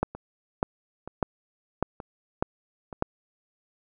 two click trains, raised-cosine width 1 ms, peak -9 / -23 dBFS, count 6 / 4, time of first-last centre 0.03-3.024 / 0.15-2.928 s, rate 1.67 / 1.08 Hz, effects none

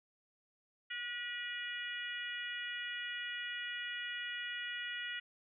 harmonic tone, 483 Hz, B4, 39 cents flat, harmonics 3 / 4 / 5 / 6 / 7, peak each -45 / -42 / -49 / -44 / -53 dBFS, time 0.9-5.2 s, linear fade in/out 10 ms, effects none

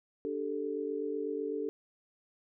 sine chord, D suspended fourth, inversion none, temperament equal, 293.7 / 392 / 440 Hz, D4 / G4 / A4, 0 / 0 / 0 cents, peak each -38 / -38 / -35 dBFS, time 0.25-1.69 s, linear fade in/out 0 ms, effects none

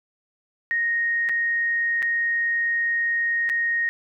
sine tone with dropouts, 1864.7 Hz, A#6, in tune, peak -20 dBFS, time 0.71-3.89 s, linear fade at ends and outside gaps 0 ms, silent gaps 1.289-1.294 / 2.022-2.027 / 3.492-3.498 s, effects none

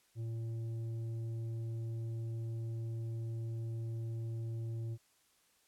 sine tone with tanh clipping, 114.2 Hz, A#2, 35 cents flat, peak -38 dBFS, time 0.15-4.98 s, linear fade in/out 50 ms, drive 7 dB, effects white hiss -71 dBFS RMS until 5.67 s + low-pass 12000 Hz 12 dB/octave

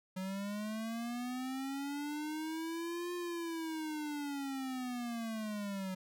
square linear two-way sweep, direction up then down, 185 to 354 to 185 Hz, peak -38 dBFS, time 0.16-5.95 s, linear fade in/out 10 ms, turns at 3.14 s, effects none

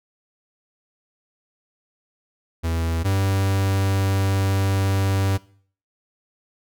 45% pulse tone pair in turn, 82.41 / 97.29 Hz, E2 / G2, 0 / -13 cents, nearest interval minor third, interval 287 cents, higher second, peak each -21 / -18 dBFS, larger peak second, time 2.63-3.04 / 3.04-5.38 s, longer second, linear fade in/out 20 ms, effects noise-tail reverb RT60 0.5 s tail -20 dB re dry

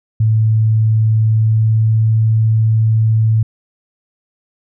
sine tone with pitch glide, 110 to 110.77 Hz, A2 to A2, 0 to +12 cents, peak -9 dBFS, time 0.2-3.43 s, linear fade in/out 5 ms, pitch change +12 cents, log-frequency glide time 1.25-2.09 s, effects none

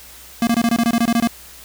square tone bursts, 233.1 Hz, A#3, in tune, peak -14 dBFS, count 12, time 0.42-1.274 s, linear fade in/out 2 ms, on 51 ms, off 22 ms, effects added 60 Hz sine -49 dBFS peak until 1.64 s + white hiss -41 dBFS RMS until 1.64 s

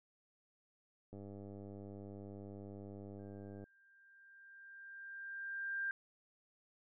click train, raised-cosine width 2 ms, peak -38 dBFS, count 252, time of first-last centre 1.13-3.64 s, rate 100 Hz
sine tone with exponential growth, 1590 Hz, G6, 24 cents sharp, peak -35 dBFS, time 3.19-5.91 s, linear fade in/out 1 ms, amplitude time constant 590 ms
effects none

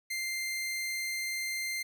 sawtooth tone, 2093 Hz, C7, in tune, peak -29 dBFS, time 0.1-1.83 s, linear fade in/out 10 ms, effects none

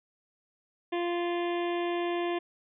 harmonic tone, 347.4 Hz, F4, 9 cents flat, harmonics 1 / 2 / 3 / 5 / 6 / 7 / 8 / 9 / 10, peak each -29 / -35 / -39 / -43 / -45 / -46 / -47 / -48 / -49 dBFS, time 0.92-2.39 s, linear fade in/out 10 ms, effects none

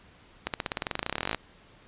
accelerating click train, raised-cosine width 0.3 ms, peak -12 dBFS, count 25, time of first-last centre 0.47-1.347 s, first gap 68 ms, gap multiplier 0.94, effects pink hiss -56 dBFS RMS until 1.87 s + resampled to 8000 Hz

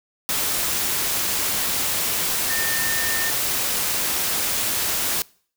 sine tone in noise, 1813 Hz, A#6, 49 cents flat, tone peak -26 dBFS, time 2.5-3.3 s, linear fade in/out 0 ms, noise white, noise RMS -23 dBFS, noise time 0.29-5.22 s, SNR -6 dB, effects noise-tail reverb RT60 0.5 s tail -24 dB re dry

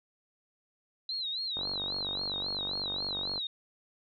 sine tone with vibrato, 3986 Hz, B7, 15 cents sharp, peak -32 dBFS, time 1.09-3.47 s, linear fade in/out 2 ms, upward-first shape sine, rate 3.7 Hz, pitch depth 130 cents each way
click train, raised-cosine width 1 ms, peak -27 dBFS, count 88, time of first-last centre 1.57-3.379 s, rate 48.1 Hz
effects none

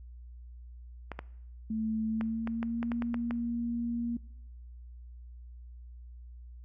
clicks, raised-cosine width 0.5 ms, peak -22 dBFS, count 10, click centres 1.117 / 1.191 / 2.211 / 2.474 / 2.629 / 2.829 / 2.918 / 3.022 / 3.143 / 3.309 s
sine tone with pitch glide, 220 to 235.8 Hz, A3 to A#3, 0 to +20 cents, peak -30 dBFS, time 1.7-4.17 s, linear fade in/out 5 ms, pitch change +120 cents, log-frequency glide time 2.06-2.94 s
effects noise-tail reverb RT60 0.8 s tail -21 dB re dry + added 60 Hz sine -45 dBFS peak until 6.64 s

